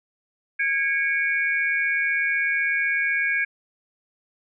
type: tone cluster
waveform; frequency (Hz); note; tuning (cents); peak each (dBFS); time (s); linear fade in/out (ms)
sine; 1642 / 2226 / 2386; G#6 / C#7 / D7; -20 / +7 / +27; -23 / -24 / -29; 0.59-3.45; 10
effects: none